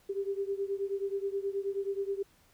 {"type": "beating tone pair", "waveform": "sine", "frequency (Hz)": [392, 401.4], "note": ["G4", "G4"], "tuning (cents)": [0, 41], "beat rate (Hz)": 9.4, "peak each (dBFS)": [-33, -35], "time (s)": [0.09, 2.23], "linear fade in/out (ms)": 10, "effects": ["pink hiss -65 dBFS RMS until 2.53 s"]}